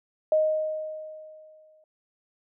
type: tone with exponential decay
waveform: sine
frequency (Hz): 622.3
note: D#5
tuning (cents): 0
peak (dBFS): -17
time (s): 0.32-1.84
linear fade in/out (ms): 2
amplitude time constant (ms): 330
effects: none